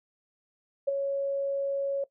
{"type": "tone with ADSR envelope", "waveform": "sine", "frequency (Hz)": 554.4, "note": "C#5", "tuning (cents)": 0, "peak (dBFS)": -20, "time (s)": [0.87, 2.04], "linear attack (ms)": 14, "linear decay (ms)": 16, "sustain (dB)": -6, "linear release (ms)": 4, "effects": ["noise-tail reverb RT60 0.1 s tail -18 dB re dry"]}